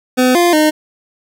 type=tone with pitch steps; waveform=25% pulse; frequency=253.5 / 348.4 / 307.1 Hz; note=B3 / F4 / D#4; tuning=+45 / -4 / -23 cents; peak=-5 dBFS; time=0.17-0.71 s; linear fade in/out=20 ms; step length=180 ms; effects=none